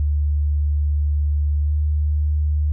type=tone with pitch glide; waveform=sine; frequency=73.6 to 74.84 Hz; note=D2 to D2; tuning=+4 to +33 cents; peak=-16 dBFS; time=0-2.72 s; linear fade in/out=0 ms; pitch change=+29 cents; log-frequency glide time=1.63-1.71 s; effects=none